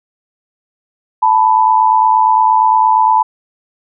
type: tone pair together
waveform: sine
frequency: 879.2 / 987.8 Hz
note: A5 / B5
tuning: -2 / 0 cents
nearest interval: major second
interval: 202 cents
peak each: -10 dBFS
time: 1.22-3.23 s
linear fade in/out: 10 ms
effects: none